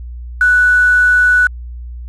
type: tone with quantisation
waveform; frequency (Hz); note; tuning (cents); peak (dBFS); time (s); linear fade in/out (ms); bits
sine; 1481; F#6; +1; -7; 0.41-1.47; 2; 5
effects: added 60 Hz sine -25 dBFS peak until 2.08 s + resampled to 24000 Hz